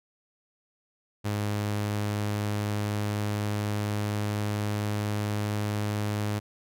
sawtooth tone with pitch glide, 103.83 to 104.49 Hz, G#2 to G#2, 0 to +11 cents, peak -23 dBFS, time 1.24-6.4 s, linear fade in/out 20 ms, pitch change +11 cents, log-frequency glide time 1.5-5.78 s, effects none

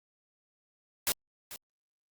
white noise with echo, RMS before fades -28 dBFS, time 1.07-1.12 s, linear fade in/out 0 ms, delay 440 ms, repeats 1, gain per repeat -15 dB, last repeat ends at 1.56 s, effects Opus 48 kbps

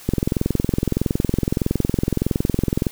click train, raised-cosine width 3 ms, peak -5 dBFS, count 61, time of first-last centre 0.09-2.868 s, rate 21.6 Hz, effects white hiss -42 dBFS RMS until 2.91 s

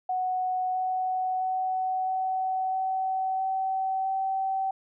sine tone with pitch steps, 740 / 744.7 / 749.5 / 754.2 / 759 / 763.9 / 768.8 Hz, F#5 / F#5 / F#5 / F#5 / F#5 / G5 / G5, 0 / +11 / +22 / +33 / +44 / -45 / -34 cents, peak -25 dBFS, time 0.09-4.71 s, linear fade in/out 5 ms, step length 660 ms, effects none

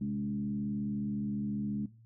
sine tone with frequency modulation, 207.7 Hz, G#3, in tune, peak -31 dBFS, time 0.01-1.86 s, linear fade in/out 5 ms, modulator 74.4 Hz, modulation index 0.75, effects noise-tail reverb RT60 0.3 s tail -17 dB re dry + added 114 Hz sine -55 dBFS peak until 2.05 s

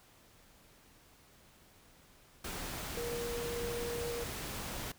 sine tone in noise, 474 Hz, A#4, 29 cents sharp, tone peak -37 dBFS, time 2.97-4.24 s, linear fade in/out 5 ms, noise pink, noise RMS -41 dBFS, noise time 2.44-4.92 s, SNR +1 dB, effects pink hiss -62 dBFS RMS until 4.98 s

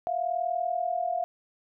sine tone pair together, 671 / 711.5 Hz, E5 / F5, +31 / +32 cents, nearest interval minor second, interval 101 cents, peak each -30 / -28 dBFS, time 0.07-1.24 s, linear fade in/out 0 ms, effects none

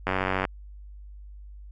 click train, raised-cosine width 0.5 ms, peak -10 dBFS, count 37, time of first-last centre 0.07-0.452 s, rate 94.3 Hz, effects added 50 Hz sine -41 dBFS peak until 1.71 s

